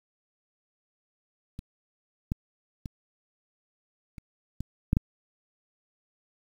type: clicks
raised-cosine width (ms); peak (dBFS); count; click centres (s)
5; -25 / -15 / -23 / -30 / -20 / -9 / -10; 7; 1.591 / 2.319 / 2.858 / 4.182 / 4.606 / 4.931 / 4.969
effects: 8-bit